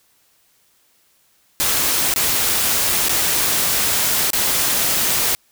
white noise with dropouts, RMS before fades -18 dBFS, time 1.6-5.35 s, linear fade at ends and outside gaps 0 ms, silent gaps 2.139-2.16 / 3.085-3.094 / 4.304-4.332 s, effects white hiss -59 dBFS RMS until 5.51 s

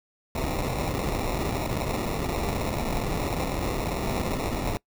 pink noise with sample-and-hold, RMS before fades -28 dBFS, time 0.35-4.77 s, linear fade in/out 0 ms, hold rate 1575 Hz, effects noise-tail reverb RT60 0.1 s tail -23 dB re dry

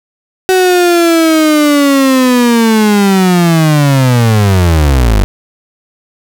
35% pulse linear sweep, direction down, 376.6 to 46.25 Hz, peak -4 dBFS, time 0.49-5.24 s, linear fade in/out 0 ms, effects none

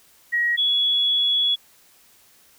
sine tone pair in turn, 1900 / 3376 Hz, A#6 / G#7, +33 / +28 cents, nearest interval minor seventh, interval 995 cents, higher second, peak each -18 / -17 dBFS, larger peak second, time 0.32-0.57 / 0.57-1.56 s, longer second, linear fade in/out 20 ms, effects white hiss -55 dBFS RMS until 2.58 s

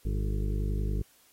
harmonic tone with a mistuned harmonic, 50.9 Hz, G#1, 34 cents flat, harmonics 1 / 2 / 3 / 4 / 6 / 7 / 8 / 9, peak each -28 / -34 / -38 / -40 / -44 / -45 / -46 / -47 dBFS, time 0.05-1.02 s, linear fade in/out 5 ms, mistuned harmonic 9, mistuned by -44 cents, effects white hiss -62 dBFS RMS until 1.32 s + AAC 48 kbps

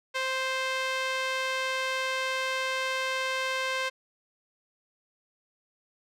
sawtooth tone with band-pass filter, 523.3 Hz, C5, in tune, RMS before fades -30 dBFS, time 0.14-3.9 s, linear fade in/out 20 ms, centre 2300 Hz, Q 0.85, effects none

